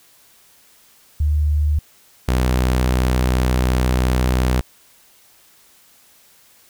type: tone pair in turn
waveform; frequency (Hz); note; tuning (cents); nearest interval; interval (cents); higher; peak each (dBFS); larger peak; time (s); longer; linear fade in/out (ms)
sine / sawtooth; 74.8 / 62.9; D2 / B1; +32 / +32; minor third; 300; first; -14 / -11; second; 1.2-1.79 / 2.28-4.61; second; 5
effects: white hiss -52 dBFS RMS until 6.69 s